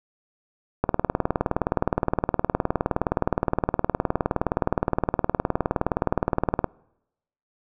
click train, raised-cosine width 1 ms, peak -6 dBFS, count 113, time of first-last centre 0.84-6.643 s, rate 19.3 Hz, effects noise-tail reverb RT60 0.9 s tail -26 dB re dry

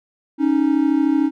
triangle tone pair together, 277.5 / 310.9 Hz, C#4 / D#4, +2 / -1 cents, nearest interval major second, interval 197 cents, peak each -15 dBFS, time 0.38-1.31 s, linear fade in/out 50 ms, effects none

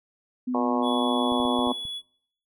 sine tone with pitch glide, 251.1 to 253.3 Hz, B3 to B3, +29 to +44 cents, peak -25 dBFS, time 0.47-1.73 s, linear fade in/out 10 ms, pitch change +15 cents, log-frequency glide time 0.88-1.62 s
harmonic tone, 120.8 Hz, B2, 38 cents flat, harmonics 3 / 4 / 5 / 6 / 7 / 8 / 9, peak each -32 / -32 / -32 / -32 / -32 / -32 / -32 dBFS, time 0.54-1.72 s, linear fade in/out 5 ms
triangle tone, 3393 Hz, G#7, 36 cents sharp, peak -30 dBFS, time 0.82-2.02 s, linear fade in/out 50 ms
clicks, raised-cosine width 5 ms, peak -32 dBFS, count 6, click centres 1.321 / 1.401 / 1.453 / 1.591 / 1.672 / 1.853 s
effects noise-tail reverb RT60 0.6 s tail -20 dB re dry

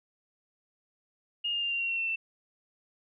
sine tone with pitch steps, 2844 / 2819 / 2795 / 2771 / 2747 / 2723 / 2700 / 2677 Hz, F7 / F7 / F7 / F7 / F7 / F7 / E7 / E7, +31 / +16 / +1 / -14 / -29 / -44 / +41 / +26 cents, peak -28 dBFS, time 1.44-2.16 s, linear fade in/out 10 ms, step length 90 ms, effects none

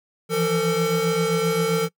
square tone cluster, 164.4 / 172 / 449.7 Hz, E3 / F3 / A4, -4 / -26 / +38 cents, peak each -28 / -27 / -21 dBFS, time 0.29-1.89 s, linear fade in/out 50 ms, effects noise-tail reverb RT60 0.1 s tail -23 dB re dry

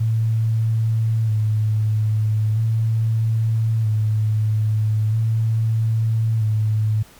sine tone with vibrato, 110 Hz, A2, in tune, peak -16 dBFS, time 0-7.03 s, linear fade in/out 10 ms, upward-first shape square, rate 0.39 Hz, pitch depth 30 cents each way, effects pink hiss -48 dBFS RMS until 7.19 s

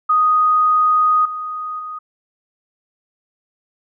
sine tone with level steps, 1244.5 Hz, D#6, in tune, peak -11 / -23 / -26 dBFS, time 0.09-1.99 s, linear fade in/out 10 ms, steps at 1.25 / 1.79 s, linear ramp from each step 5 ms, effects none

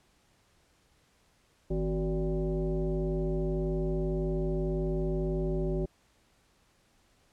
sine tone with frequency modulation, 161.9 Hz, E3, 31 cents flat, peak -27 dBFS, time 1.7-5.86 s, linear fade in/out 10 ms, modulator 211 Hz, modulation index 1.5, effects pink hiss -67 dBFS RMS until 7.32 s + low-pass 10000 Hz 12 dB/octave

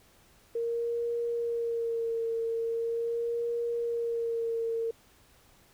sine tone with vibrato, 463.7 Hz, A#4, 9 cents flat, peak -28 dBFS, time 0.55-4.91 s, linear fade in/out 5 ms, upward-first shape sine, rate 0.41 Hz, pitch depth 26 cents each way, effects pink hiss -61 dBFS RMS until 5.73 s

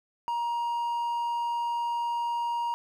triangle tone, 944 Hz, A#5, 22 cents sharp, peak -25 dBFS, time 0.28-2.74 s, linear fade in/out 0 ms, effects none

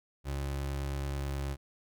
30% pulse tone, 69.3 Hz, C#2, in tune, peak -30 dBFS, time 0.24-1.57 s, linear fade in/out 50 ms, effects none

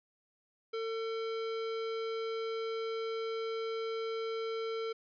square tone, 450 Hz, A4, 39 cents sharp, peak -35 dBFS, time 0.73-4.93 s, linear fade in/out 10 ms, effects resampled to 11025 Hz

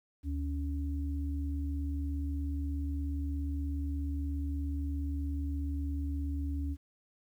sine tone pair together, 74.14 / 280.9 Hz, D2 / C#4, +17 / +23 cents, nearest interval octave + major seventh, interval 2306 cents, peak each -32 / -39 dBFS, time 0.23-6.77 s, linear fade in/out 50 ms, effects 11-bit

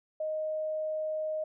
sine tone, 622.3 Hz, D#5, in tune, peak -30 dBFS, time 0.2-1.44 s, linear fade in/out 5 ms, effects none

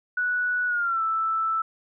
sine tone with pitch glide, 1474 to 1320.8 Hz, F#6 to E6, -7 to +3 cents, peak -22 dBFS, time 0.17-1.62 s, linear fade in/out 5 ms, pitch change -190 cents, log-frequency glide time 0.67-1.02 s, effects none

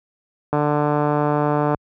click train, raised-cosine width 1 ms, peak -6 dBFS, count 181, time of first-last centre 0.53-1.746 s, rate 148 Hz, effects high-pass 60 Hz 12 dB/octave

